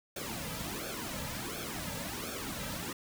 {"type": "noise with flanger", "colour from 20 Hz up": "pink", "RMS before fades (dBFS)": -39, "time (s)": [0.16, 2.93], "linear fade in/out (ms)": 5, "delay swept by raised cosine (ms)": [1, 2.8], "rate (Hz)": 1.4, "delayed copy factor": -0.8, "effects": []}